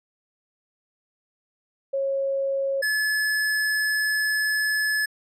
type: tone pair in turn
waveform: sine / square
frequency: 546 / 1718.5 Hz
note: C#5 / A6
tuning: -26 / -41 cents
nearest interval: octave + minor sixth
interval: 1985 cents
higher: second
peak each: -22 / -22 dBFS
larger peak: neither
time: 1.93-2.82 / 2.82-5.06 s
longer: second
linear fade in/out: 10 ms
effects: resampled to 32000 Hz